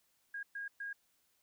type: tone bursts at uneven times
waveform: sine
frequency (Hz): 1631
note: G#6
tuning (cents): -32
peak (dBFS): -39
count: 3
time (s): 0.34-0.43 / 0.55-0.68 / 0.8-0.93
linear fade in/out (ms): 5
effects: white hiss -75 dBFS RMS until 1.42 s